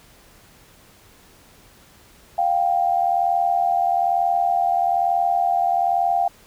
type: tone pair together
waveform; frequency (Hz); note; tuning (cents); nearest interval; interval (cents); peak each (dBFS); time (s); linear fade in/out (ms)
sine; 702.9 / 784; F5 / G5; +11 / 0; major second; 189; -19 / -20; 2.38-6.28; 5
effects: pink hiss -51 dBFS RMS until 6.46 s